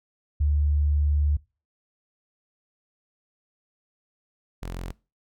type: tone pair in turn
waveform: sine / sawtooth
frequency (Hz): 73.42 / 43.88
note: D2 / F1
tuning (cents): 0 / +9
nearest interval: major sixth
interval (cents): 891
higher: first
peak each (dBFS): -19 / -28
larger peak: first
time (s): 0.4-1.37 / 4.62-4.92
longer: first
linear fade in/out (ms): 10
effects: noise-tail reverb RT60 0.3 s tail -22 dB re dry